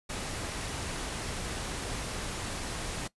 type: noise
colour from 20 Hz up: pink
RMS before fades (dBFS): -36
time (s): 0.09-3.08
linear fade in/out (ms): 10
effects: noise-tail reverb RT60 0.1 s tail -19 dB re dry + resampled to 24000 Hz